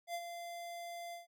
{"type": "tone with ADSR envelope", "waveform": "square", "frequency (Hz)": 689, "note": "F5", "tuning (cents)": -24, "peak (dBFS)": -37, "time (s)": [0.07, 1.27], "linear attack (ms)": 74, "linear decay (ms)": 56, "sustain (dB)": -7, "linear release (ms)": 140, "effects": []}